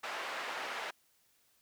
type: band-pass noise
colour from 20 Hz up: white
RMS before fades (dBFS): -40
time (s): 0.03-0.91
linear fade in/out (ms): 10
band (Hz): 550 to 1900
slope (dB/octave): 12
effects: white hiss -71 dBFS RMS until 1.61 s